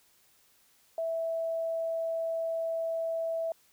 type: tone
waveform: sine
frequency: 657 Hz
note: E5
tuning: 6 cents flat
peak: -29 dBFS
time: 0.98-3.52 s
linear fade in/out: 2 ms
effects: white hiss -65 dBFS RMS until 3.72 s